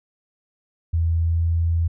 sine tone with pitch glide, 82.8 to 83.52 Hz, E2 to E2, +8 to +23 cents, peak -17 dBFS, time 0.93-1.88 s, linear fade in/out 10 ms, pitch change +15 cents, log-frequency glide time 1.16-1.43 s, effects none

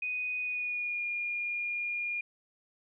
sine tone with pitch glide, 2489 to 2421 Hz, D#7 to D#7, 0 to -48 cents, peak -31 dBFS, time 0.02-2.21 s, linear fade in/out 5 ms, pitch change -48 cents, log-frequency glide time 0.39-1.04 s, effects none

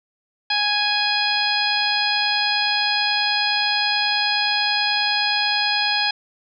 harmonic tone, 830.6 Hz, G#5, in tune, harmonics 1 / 2 / 3 / 4 / 5 / 6, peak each -25 / -25 / -25 / -25 / -25 / -25 dBFS, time 0.5-6.11 s, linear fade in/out 5 ms, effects none

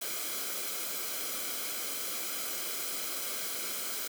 white noise with comb filter, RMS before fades -36 dBFS, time 0.01-4.08 s, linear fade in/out 10 ms, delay 1.1 ms, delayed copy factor -0.6, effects high-pass 200 Hz 12 dB/octave

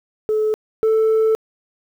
sine tone pair in turn, 431.2 / 440.8 Hz, A4 / A4, -35 / +3 cents, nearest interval unison, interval 38 cents, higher second, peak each -14 / -10 dBFS, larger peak second, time 0.29-0.54 / 0.83-1.35 s, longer second, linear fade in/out 0 ms, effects tanh soft clip ceiling -12 dBFS + 8-bit

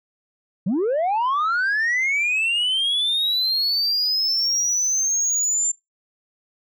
sine linear sweep, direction up, 162.2 to 7280 Hz, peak -16 dBFS, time 0.66-5.72 s, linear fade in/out 10 ms, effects noise-tail reverb RT60 0.2 s tail -26 dB re dry + tanh soft clip ceiling -17 dBFS

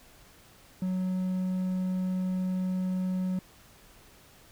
triangle tone, 185 Hz, F#3, in tune, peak -25 dBFS, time 0.82-3.39 s, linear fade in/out 2 ms, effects pink hiss -56 dBFS RMS until 4.51 s

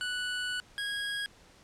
25% pulse tone pair in turn, 1480 / 1645 Hz, F#6 / G#6, 0 / -17 cents, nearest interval major second, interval 183 cents, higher second, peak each -28 dBFS, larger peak neither, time 0.01-0.6 / 0.78-1.26 s, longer first, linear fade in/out 0 ms, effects pink hiss -58 dBFS RMS until 1.63 s + low-pass 8000 Hz 12 dB/octave

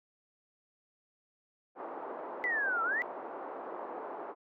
white band-pass noise, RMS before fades -42 dBFS, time 1.75-4.35 s, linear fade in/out 50 ms, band 320 to 1000 Hz, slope 24 dB/octave
sine exponential two-way sweep, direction down then up, 2026 to 1312 to 2026 Hz, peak -29 dBFS, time 2.44-3.02 s, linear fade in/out 0 ms, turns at 2.83 s
effects none

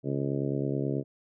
harmonic tone, 69.3 Hz, C#2, in tune, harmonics 2 / 3 / 4 / 5 / 6 / 7 / 8 / 9, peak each -31 / -38 / -33 / -35 / -35 / -41 / -42 / -42 dBFS, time 0.03-1.04 s, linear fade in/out 50 ms, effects none

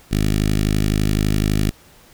10% pulse tone with notch filter, 51.91 Hz, G#1, in tune, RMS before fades -18 dBFS, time 0.11-1.71 s, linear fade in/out 10 ms, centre 920 Hz, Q 0.51, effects pink hiss -49 dBFS RMS until 2.13 s

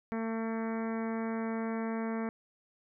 harmonic tone, 225.1 Hz, A3, 40 cents sharp, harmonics 1 / 2 / 3 / 4 / 5 / 6 / 7 / 8 / 9 / 10, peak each -33 / -39 / -43 / -45 / -47 / -49 / -50 / -51 / -52 / -53 dBFS, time 0.12-2.29 s, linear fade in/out 0 ms, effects none

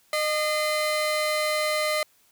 30% pulse tone pair together, 611.2 / 2060 Hz, D#5 / C7, -31 / -28 cents, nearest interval octave + major sixth, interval 2103 cents, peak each -22 / -25 dBFS, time 0.13-2.03 s, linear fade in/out 2 ms, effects white hiss -62 dBFS RMS until 2.31 s

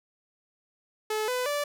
sawtooth tone with pitch steps, 431.1 / 501 / 582.1 Hz, A4 / B4 / D5, -35 / +25 / -15 cents, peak -23 dBFS, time 1.1-1.64 s, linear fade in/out 5 ms, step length 180 ms, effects none

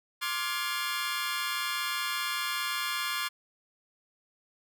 20% pulse chord, D half-diminished seventh, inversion third, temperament just, 1057.2 / 1174.7 / 1409.6 / 1691.5 Hz, C6 / D6 / F6 / Ab6, +18 / 0 / +16 / +31 cents, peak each -31 dBFS, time 0.21-3.29 s, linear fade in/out 20 ms, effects none

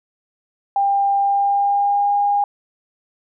sine tone with pitch glide, 797 to 812.8 Hz, G5 to G#5, +28 to -38 cents, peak -14 dBFS, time 0.76-2.44 s, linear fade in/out 2 ms, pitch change +34 cents, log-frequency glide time 1.2-2.14 s, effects none

